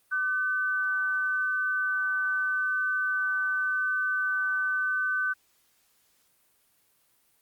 sine tone pair together, 1184 / 1516.9 Hz, D6 / F#6, +14 / +43 cents, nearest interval major third, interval 429 cents, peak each -35 / -25 dBFS, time 0.11-5.34 s, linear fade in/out 20 ms, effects white hiss -67 dBFS RMS until 7.41 s + Opus 32 kbps

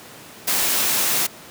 white noise, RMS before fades -20 dBFS, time 0.47-1.27 s, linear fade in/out 10 ms, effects pink hiss -41 dBFS RMS until 1.5 s + high-pass 150 Hz 12 dB/octave

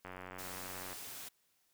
click train, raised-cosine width 0.5 ms, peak -31 dBFS, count 82, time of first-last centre 0.05-0.929 s, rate 92.1 Hz
white noise, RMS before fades -47 dBFS, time 0.38-1.29 s, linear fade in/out 10 ms
effects white hiss -75 dBFS RMS until 1.73 s

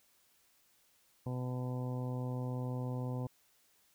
harmonic tone, 126 Hz, B2, 35 cents sharp, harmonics 1 / 2 / 3 / 4 / 5 / 6 / 7 / 8, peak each -36 / -42 / -50 / -46 / -53 / -54 / -52 / -55 dBFS, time 1.26-3.27 s, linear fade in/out 5 ms, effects white hiss -70 dBFS RMS until 3.94 s

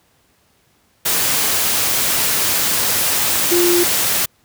sine tone in noise, 349.2 Hz, F4, in tune, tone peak -13 dBFS, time 3.51-3.84 s, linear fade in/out 10 ms, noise white, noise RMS -17 dBFS, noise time 1.05-4.26 s, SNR +1 dB, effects pink hiss -58 dBFS RMS until 4.44 s + high-pass 60 Hz 12 dB/octave

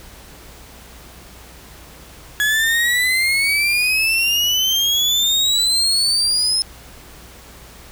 35% pulse exponential sweep, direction up, 1684 to 5200 Hz, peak -13 dBFS, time 2.4-6.62 s, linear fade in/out 0 ms, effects added 60 Hz sine -44 dBFS peak until 7.91 s + pink hiss -42 dBFS RMS until 7.91 s

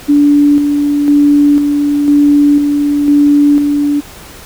sine tone with tremolo, 289.8 Hz, D4, 23 cents flat, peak -4 dBFS, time 0.08-4.01 s, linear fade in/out 20 ms, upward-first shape square, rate 1 Hz, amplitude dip 40%, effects pink hiss -33 dBFS RMS until 4.45 s

